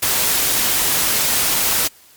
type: noise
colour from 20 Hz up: white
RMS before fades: -17 dBFS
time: 0.02-1.88 s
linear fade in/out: 10 ms
effects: white hiss -48 dBFS RMS until 2.16 s + MP3 96 kbps